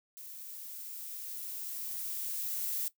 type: noise with level ramp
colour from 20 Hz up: violet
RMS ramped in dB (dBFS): -47 to -34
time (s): 0.17-2.88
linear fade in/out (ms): 0
effects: noise-tail reverb RT60 0.1 s tail -17 dB re dry